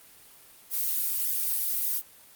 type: noise with flanger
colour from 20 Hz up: violet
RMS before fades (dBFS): -28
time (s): 0.7-2.02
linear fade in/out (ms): 50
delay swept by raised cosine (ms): 0.69 to 4.59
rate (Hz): 1.7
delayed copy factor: -1
effects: white hiss -53 dBFS RMS until 2.35 s + Opus 32 kbps